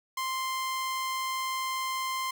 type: tone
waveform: sawtooth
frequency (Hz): 1046.5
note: C6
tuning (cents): 0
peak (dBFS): -26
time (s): 0.17-2.31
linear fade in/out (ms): 5
effects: none